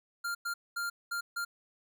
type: tone bursts at uneven times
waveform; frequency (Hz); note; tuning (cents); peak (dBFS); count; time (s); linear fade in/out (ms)
square; 1396.9; F6; 0; -33; 5; 0.24-0.35 / 0.45-0.54 / 0.76-0.9 / 1.11-1.21 / 1.36-1.45; 10
effects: none